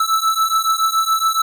square beating tone pair, 1313 / 1320.1 Hz, E6 / E6, -7 / +2 cents, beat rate 7.1 Hz, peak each -18 / -19 dBFS, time 0-1.42 s, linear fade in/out 5 ms, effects none

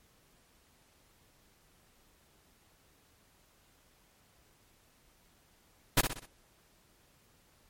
pink noise with echo, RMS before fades -23 dBFS, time 5.97-6.01 s, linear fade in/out 5 ms, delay 62 ms, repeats 4, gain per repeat -7 dB, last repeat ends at 6.258 s, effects pink hiss -66 dBFS RMS until 7.69 s + MP3 64 kbps

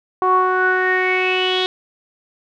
sawtooth tone with low-pass filter sweep, 370 Hz, F#4, in tune, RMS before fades -17 dBFS, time 0.22-1.66 s, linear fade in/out 0 ms, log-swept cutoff 1000 to 3600 Hz, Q 8, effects none

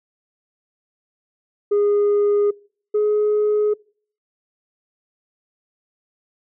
sine tone pair in turn, 410.8 / 420.9 Hz, G#4 / G#4, -19 / +23 cents, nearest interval unison, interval 42 cents, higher second, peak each -12 / -13 dBFS, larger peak first, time 1.71-2.51 / 2.94-3.74 s, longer neither, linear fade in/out 10 ms, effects noise-tail reverb RT60 0.5 s tail -26 dB re dry + tanh soft clip ceiling -13 dBFS

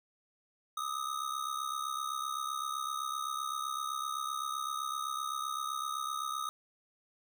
square ring-modulated tone, 1244.5 Hz, D#6, in tune, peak -32 dBFS, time 0.77-6.49 s, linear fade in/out 0 ms, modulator 33.9 Hz, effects none

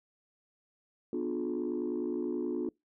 sine chord, B diminished seventh, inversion none, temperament just, 246.9 / 296.3 / 355.6 / 426.7 Hz, B3 / D4 / F4 / Ab4, 0 / +15 / +31 / +47 cents, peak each -36 / -35 / -33 / -39 dBFS, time 1.13-2.69 s, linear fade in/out 2 ms, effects noise-tail reverb RT60 0.2 s tail -26 dB re dry + tanh soft clip ceiling -25 dBFS

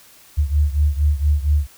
sine beating tone pair, 72.4 / 76.7 Hz, D2 / D#2, -24 / -24 cents, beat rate 4.3 Hz, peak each -16 / -19 dBFS, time 0.37-1.67 s, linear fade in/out 20 ms, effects white hiss -48 dBFS RMS until 1.77 s

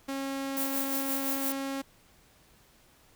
sawtooth tone, 272.4 Hz, C#4, 30 cents flat, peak -28 dBFS, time 0.08-1.82 s, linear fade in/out 10 ms
violet noise with tremolo, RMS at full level -31 dBFS, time 0.57-1.52 s, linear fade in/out 0 ms, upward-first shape sine, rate 5.8 Hz, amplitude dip 55%
effects pink hiss -61 dBFS RMS until 3.15 s

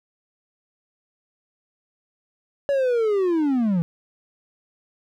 triangle linear sweep, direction down, 570 to 160.8 Hz, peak -16 dBFS, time 2.69-3.82 s, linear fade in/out 0 ms, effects none

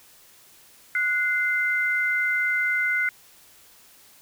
sine tone pair together, 1468 / 2076 Hz, F#6 / C7, -14 / -14 cents, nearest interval tritone, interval 600 cents, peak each -24 / -23 dBFS, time 0.95-3.09 s, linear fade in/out 2 ms, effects white hiss -53 dBFS RMS until 4.21 s

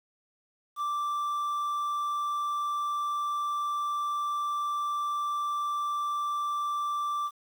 triangle tone with quantisation, 1173 Hz, D6, 2 cents flat, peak -26 dBFS, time 0.76-7.31 s, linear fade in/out 50 ms, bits 9, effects none

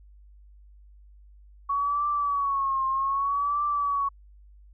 sine tone with vibrato, 1117 Hz, C#6, 13 cents sharp, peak -23 dBFS, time 1.69-4.09 s, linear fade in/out 10 ms, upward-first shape triangle, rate 0.64 Hz, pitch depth 90 cents each way, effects added 50 Hz sine -49 dBFS peak until 4.73 s

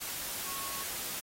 sine tone in noise, 1100 Hz, C#6, 14 cents flat, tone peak -44 dBFS, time 0.45-0.84 s, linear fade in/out 20 ms, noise white, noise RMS -38 dBFS, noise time 0-1.21 s, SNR -9 dB, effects AAC 48 kbps

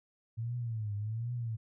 sine tone with vibrato, 111.7 Hz, A2, 27 cents sharp, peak -33 dBFS, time 0.37-1.57 s, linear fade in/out 20 ms, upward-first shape triangle, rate 1.3 Hz, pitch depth 170 cents each way, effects none

